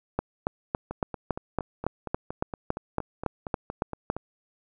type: two click trains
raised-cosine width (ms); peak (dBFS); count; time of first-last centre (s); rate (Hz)
1; -11 / -19; 15 / 15; 0.19-4.101 / 0.91-4.166; 3.58 / 4.3
effects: none